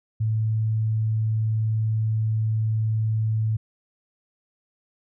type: tone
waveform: sine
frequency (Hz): 109.9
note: A2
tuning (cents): -2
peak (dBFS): -20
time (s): 0.2-3.57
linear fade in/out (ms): 10
effects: none